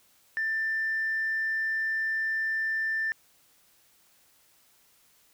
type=tone; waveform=sine; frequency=1780 Hz; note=A6; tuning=20 cents sharp; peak=-25 dBFS; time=0.37-3.12 s; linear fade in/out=0 ms; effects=tanh soft clip ceiling -22 dBFS + white hiss -63 dBFS RMS until 5.33 s